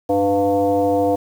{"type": "tone with frequency modulation", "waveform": "sine", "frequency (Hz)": 498.5, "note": "B4", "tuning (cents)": 16, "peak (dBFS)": -14, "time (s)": [0.09, 1.16], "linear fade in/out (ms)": 10, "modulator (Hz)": 202, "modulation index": 1.2, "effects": ["7-bit"]}